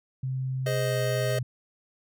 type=tone with pitch glide; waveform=sine; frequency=130.81 to 125.12 Hz; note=C3 to B2; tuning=0 to +23 cents; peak=-27 dBFS; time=0.23-1.43 s; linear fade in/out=5 ms; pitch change=-77 cents; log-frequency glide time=0.65-1.02 s
type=chord; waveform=square; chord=Ab major; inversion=none; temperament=just; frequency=415.3 / 519.1 / 623 Hz; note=Ab4 / C5 / Eb5; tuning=0 / -14 / +2 cents; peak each=-34 / -33 / -30 dBFS; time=0.66-1.39 s; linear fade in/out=5 ms
type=noise with exponential decay; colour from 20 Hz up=pink; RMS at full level=-44 dBFS; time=1.3-1.42 s; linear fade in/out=1 ms; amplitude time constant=24 ms
effects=none